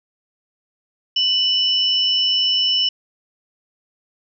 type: tone pair together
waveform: sine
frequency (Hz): 2974 / 5330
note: F#7 / E8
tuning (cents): +8 / +18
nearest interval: minor seventh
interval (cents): 1010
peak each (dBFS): -16 / -21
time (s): 1.16-2.89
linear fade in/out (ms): 5
effects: none